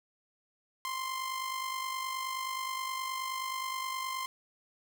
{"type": "tone with amplitude modulation", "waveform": "sawtooth", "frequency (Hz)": 1046.5, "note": "C6", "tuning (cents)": 0, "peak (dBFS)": -28, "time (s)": [0.85, 4.26], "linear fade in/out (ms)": 0, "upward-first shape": "sine", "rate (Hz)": 49.5, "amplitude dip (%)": 50, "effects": []}